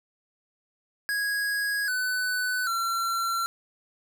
square tone with pitch steps, 1655 / 1500.2 / 1359.9 Hz, G#6 / F#6 / F6, -6 / +23 / -46 cents, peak -26 dBFS, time 1.09-3.46 s, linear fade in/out 0 ms, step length 790 ms, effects none

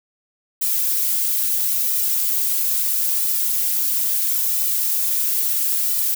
violet noise with flanger, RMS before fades -20 dBFS, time 0.61-6.15 s, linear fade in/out 10 ms, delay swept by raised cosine 1.8 to 4.6 ms, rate 0.75 Hz, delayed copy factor -0.85, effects none

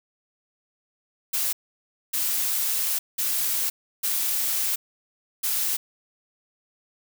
blue noise bursts at uneven times, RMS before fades -25 dBFS, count 5, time 1.33-1.53 / 2.13-2.99 / 3.18-3.7 / 4.03-4.76 / 5.43-5.77 s, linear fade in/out 10 ms, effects none

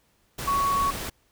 sine tone in noise, 1116 Hz, C#6, 11 cents sharp, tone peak -21 dBFS, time 0.47-0.91 s, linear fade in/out 10 ms, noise pink, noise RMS -33 dBFS, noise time 0.38-1.1 s, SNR +9 dB, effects pink hiss -66 dBFS RMS until 1.31 s

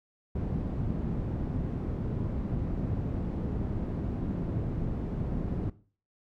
white low-pass noise, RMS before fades -32 dBFS, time 0.35-5.7 s, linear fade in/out 5 ms, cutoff 190 Hz, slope 12 dB/octave, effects noise-tail reverb RT60 0.4 s tail -17 dB re dry

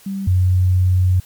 sine tone pair in turn, 195.1 / 91.78 Hz, G3 / F#2, -8 / -14 cents, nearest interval octave + minor second, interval 1306 cents, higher first, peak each -21 / -11 dBFS, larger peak second, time 0.06-0.27 / 0.27-1.2 s, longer second, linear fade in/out 5 ms, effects white hiss -47 dBFS RMS until 1.25 s + MP3 96 kbps

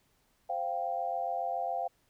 sine chord, C suspended fourth, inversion none, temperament just, 523.3 / 697.7 / 784.9 Hz, C5 / F5 / G5, 0 / -2 / +2 cents, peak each -39 / -33 / -35 dBFS, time 0.49-1.88 s, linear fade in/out 10 ms, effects pink hiss -71 dBFS RMS until 2.09 s

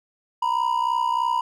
triangle ring-modulated tone, 966 Hz, B5, 39 cents flat, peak -15 dBFS, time 0.42-1.41 s, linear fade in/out 5 ms, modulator 31.6 Hz, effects none

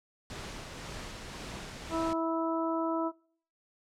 pink noise with tremolo, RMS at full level -41 dBFS, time 0.3-2.13 s, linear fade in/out 0 ms, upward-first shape sine, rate 1.9 Hz, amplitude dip 25%
harmonic tone, 327.3 Hz, E4, 12 cents flat, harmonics 1 / 2 / 3 / 4, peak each -31 / -34 / -36 / -37 dBFS, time 1.9-3.12 s, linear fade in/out 50 ms
effects noise-tail reverb RT60 0.6 s tail -25 dB re dry + low-pass 7000 Hz 12 dB/octave

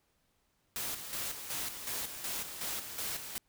white noise with tremolo, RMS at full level -37 dBFS, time 0.76-3.38 s, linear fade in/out 0 ms, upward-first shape square, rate 2.7 Hz, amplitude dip 55%, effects pink hiss -75 dBFS RMS until 3.48 s

